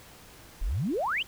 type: exponential sweep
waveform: sine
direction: up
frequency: 30.94 to 3277 Hz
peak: -26 dBFS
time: 0.61-1.23 s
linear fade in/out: 10 ms
effects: pink hiss -51 dBFS RMS until 1.27 s